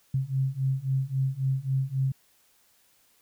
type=beating tone pair; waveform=sine; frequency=131.7 / 135.4 Hz; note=C3 / C#3; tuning=+12 / -40 cents; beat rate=3.7 Hz; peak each=-28 / -27 dBFS; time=0.14-2.12 s; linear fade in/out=5 ms; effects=white hiss -64 dBFS RMS until 3.21 s